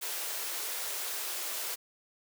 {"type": "high-pass noise", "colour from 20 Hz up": "white", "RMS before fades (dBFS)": -36, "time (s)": [0.01, 1.76], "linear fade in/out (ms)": 20, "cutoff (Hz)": 340, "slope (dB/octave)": 48, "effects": []}